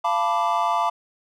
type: chord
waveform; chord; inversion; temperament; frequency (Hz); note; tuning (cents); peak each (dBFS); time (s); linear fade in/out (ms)
triangle; B half-diminished seventh; second; equal with one note detuned; 691.2 / 880 / 987.8 / 1174.7; F5 / A5 / B5 / D6; -18 / 0 / 0 / 0; -23; 0.04-0.9; 10
effects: none